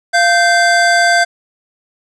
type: tone pair together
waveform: square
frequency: 694 / 1558 Hz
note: F5 / G6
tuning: -11 / -11 cents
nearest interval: octave + major second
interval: 1400 cents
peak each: -12 dBFS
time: 0.13-1.25 s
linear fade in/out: 20 ms
effects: resampled to 22050 Hz + 7-bit